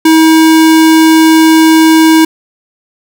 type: tone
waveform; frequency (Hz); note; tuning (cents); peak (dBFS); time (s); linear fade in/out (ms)
square; 319.9; D#4; +48; -3; 0.05-2.25; 5
effects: none